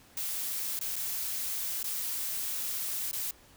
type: noise with dropouts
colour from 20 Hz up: blue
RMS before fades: -34 dBFS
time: 0.17-3.31 s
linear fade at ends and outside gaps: 2 ms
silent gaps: 0.791-0.811 / 0.958-0.963 / 1.83-1.841 / 3.113-3.13 s
effects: pink hiss -58 dBFS RMS until 3.56 s